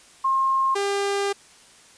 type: tone pair in turn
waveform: sine / sawtooth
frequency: 1068 / 400 Hz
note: C6 / G4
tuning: +35 / +35 cents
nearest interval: octave + perfect fourth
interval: 1700 cents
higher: first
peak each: -18 dBFS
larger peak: neither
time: 0.24-0.75 / 0.75-1.33 s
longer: second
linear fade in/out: 10 ms
effects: white hiss -51 dBFS RMS until 1.97 s + resampled to 22050 Hz

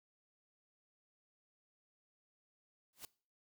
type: noise with exponential growth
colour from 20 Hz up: white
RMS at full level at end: -44 dBFS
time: 2.93-3.05 s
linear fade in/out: 1 ms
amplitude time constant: 25 ms
effects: noise-tail reverb RT60 0.4 s tail -21 dB re dry

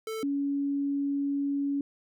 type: tone pair in turn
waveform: square / sine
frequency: 441.5 / 281.3 Hz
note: A4 / C#4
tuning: +6 / +26 cents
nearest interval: minor sixth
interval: 780 cents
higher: first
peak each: -33 / -26 dBFS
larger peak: second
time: 0.07-0.23 / 0.23-1.81 s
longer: second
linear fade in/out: 2 ms
effects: none

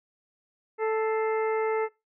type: harmonic tone with a mistuned harmonic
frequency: 440 Hz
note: A4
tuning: in tune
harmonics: 1 / 2 / 3 / 4 / 5 / 6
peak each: -24 / -32 / -36 / -43 / -38 / -51 dBFS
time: 0.78-1.89 s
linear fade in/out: 50 ms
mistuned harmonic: 5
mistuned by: -83 cents
effects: noise-tail reverb RT60 0.2 s tail -19 dB re dry

